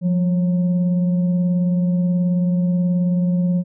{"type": "tone with frequency modulation", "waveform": "sine", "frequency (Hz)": 176.2, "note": "F3", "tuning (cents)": 16, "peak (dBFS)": -15, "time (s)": [0.01, 3.64], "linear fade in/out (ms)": 50, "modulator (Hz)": 371, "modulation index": 0.29, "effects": []}